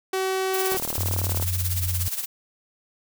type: tone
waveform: sawtooth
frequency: 379.1 Hz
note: F#4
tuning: 42 cents sharp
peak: -19 dBFS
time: 0.13-0.77 s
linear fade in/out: 5 ms
type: noise with tremolo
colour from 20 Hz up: blue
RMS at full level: -26 dBFS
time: 0.53-2.26 s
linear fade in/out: 20 ms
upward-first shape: sine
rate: 17 Hz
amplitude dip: 70%
type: click train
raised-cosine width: 1 ms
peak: -18 dBFS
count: 28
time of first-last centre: 0.72-1.425 s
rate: 38.3 Hz
type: tone with pitch glide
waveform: sine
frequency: 92.5 to 90.18 Hz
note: F#2 to F#2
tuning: 0 to -44 cents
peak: -24 dBFS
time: 0.98-2.08 s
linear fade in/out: 0 ms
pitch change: -44 cents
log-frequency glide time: 1.1-1.5 s
effects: none